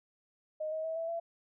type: tone with pitch steps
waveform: sine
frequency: 620 / 632.7 / 645.6 / 658.8 / 672.2 Hz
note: D#5 / D#5 / E5 / E5 / E5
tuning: -6 / +29 / -36 / -1 / +34 cents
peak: -33 dBFS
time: 0.6-1.2 s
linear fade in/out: 10 ms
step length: 120 ms
effects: none